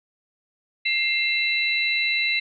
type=tone cluster; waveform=sine; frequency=2106 / 2685 / 3967 Hz; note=C7 / E7 / B7; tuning=+11 / +31 / +7 cents; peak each=-23 / -25 / -26 dBFS; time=0.85-2.4 s; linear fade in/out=10 ms; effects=none